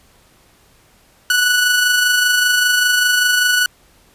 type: tone with amplitude modulation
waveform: sawtooth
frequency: 1477 Hz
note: F#6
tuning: 3 cents flat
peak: -7 dBFS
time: 1.3-3.66 s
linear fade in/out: 2 ms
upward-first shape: sine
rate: 25.1 Hz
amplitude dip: 35%
effects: pink hiss -52 dBFS RMS until 4.14 s + resampled to 32000 Hz